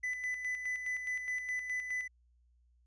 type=tone with tremolo; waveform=triangle; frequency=2000 Hz; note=B6; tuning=21 cents sharp; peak=-31 dBFS; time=0.03-2.08 s; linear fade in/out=10 ms; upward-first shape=square; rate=4.8 Hz; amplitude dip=50%; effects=added 60 Hz sine -65 dBFS peak until 2.86 s + resampled to 22050 Hz